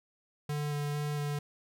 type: tone with vibrato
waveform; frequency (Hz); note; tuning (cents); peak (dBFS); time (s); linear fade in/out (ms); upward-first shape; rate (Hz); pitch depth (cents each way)
square; 146.8; D3; 0; -32; 0.49-1.39; 5; square; 2.2; 10
effects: none